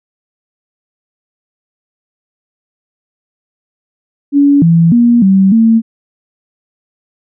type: tone with pitch steps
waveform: sine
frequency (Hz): 283.8 / 166.6 / 237.7 / 192.4 / 225.8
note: C#4 / E3 / A#3 / G3 / A3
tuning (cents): +41 / +19 / +34 / -32 / +45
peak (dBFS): -4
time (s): 4.32-5.82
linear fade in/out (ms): 50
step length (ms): 300
effects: none